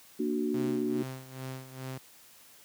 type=chord; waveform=sine; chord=Bb augmented; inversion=none; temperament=equal with one note detuned; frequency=233.1 / 296.7 / 370 Hz; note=Bb3 / D4 / F#4; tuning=0 / +18 / 0 cents; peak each=-32 dBFS; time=0.19-1.03 s; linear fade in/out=10 ms
type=tone with tremolo; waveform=sawtooth; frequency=130.81 Hz; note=C3; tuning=in tune; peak=-32 dBFS; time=0.54-1.98 s; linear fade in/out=2 ms; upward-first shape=sine; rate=2.4 Hz; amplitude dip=75%
effects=white hiss -56 dBFS RMS until 2.64 s + high-pass 80 Hz 12 dB/octave